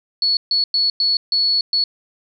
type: tone bursts at uneven times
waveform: sine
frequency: 4400 Hz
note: C#8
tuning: 14 cents flat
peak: -14 dBFS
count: 6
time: 0.22-0.37 / 0.51-0.64 / 0.74-0.9 / 1-1.17 / 1.32-1.61 / 1.73-1.84 s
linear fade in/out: 2 ms
effects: none